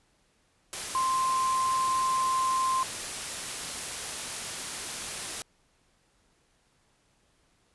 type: tone in noise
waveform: sine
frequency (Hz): 1046.5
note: C6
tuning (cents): 0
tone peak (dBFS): -24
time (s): 0.95-2.83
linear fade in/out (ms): 0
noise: white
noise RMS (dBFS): -35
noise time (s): 0.73-5.42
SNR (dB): +8
effects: pink hiss -68 dBFS RMS until 7.74 s + resampled to 24000 Hz